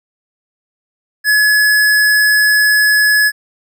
square tone, 1699 Hz, G#6, 39 cents sharp, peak -9 dBFS, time 1.24-3.32 s, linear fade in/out 50 ms, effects none

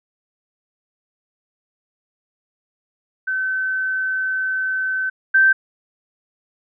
sine tone pair in turn, 1529 / 1556.6 Hz, G6 / G6, -44 / -13 cents, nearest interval unison, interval 31 cents, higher second, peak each -19 / -10 dBFS, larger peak second, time 3.27-5.1 / 5.34-5.53 s, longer first, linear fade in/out 10 ms, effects none

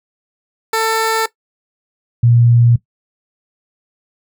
15% pulse / sine tone pair in turn, 445.7 / 118.8 Hz, A4 / A#2, +22 / +33 cents, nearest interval octave + major seventh, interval 2289 cents, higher first, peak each -7 dBFS, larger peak neither, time 0.73-1.26 / 2.23-2.76 s, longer neither, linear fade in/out 5 ms, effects noise-tail reverb RT60 0.1 s tail -17 dB re dry

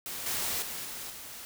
white noise with level steps, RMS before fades -38 / -32 / -38 / -40 / -44 dBFS, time 0.06-1.45 s, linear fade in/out 0 ms, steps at 0.26 / 0.62 / 0.85 / 1.1 s, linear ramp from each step 2 ms, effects none

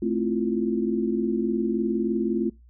sine chord, F major seventh, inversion first, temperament equal with one note detuned, 220 / 263.4 / 329.6 / 349.2 Hz, A3 / C4 / E4 / F4, 0 / +12 / 0 / 0 cents, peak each -26 / -29 / -31 / -26 dBFS, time 0.02-2.5 s, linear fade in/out 5 ms, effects noise-tail reverb RT60 0.2 s tail -22 dB re dry + added 60 Hz sine -49 dBFS peak until 2.69 s

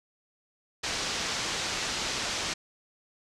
white low-pass noise, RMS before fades -32 dBFS, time 0.83-2.54 s, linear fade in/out 10 ms, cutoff 6400 Hz, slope 24 dB/octave, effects low-pass 11000 Hz 12 dB/octave

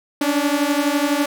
sawtooth beating tone pair, 282.9 / 294.9 Hz, C#4 / D4, +35 / +7 cents, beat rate 12 Hz, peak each -16 dBFS, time 0.21-1.26 s, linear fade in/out 5 ms, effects none

